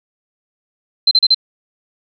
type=tone bursts; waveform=sine; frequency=4103 Hz; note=C8; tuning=35 cents flat; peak=-7 dBFS; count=4; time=1.07-1.346 s; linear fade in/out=5 ms; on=42 ms; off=36 ms; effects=none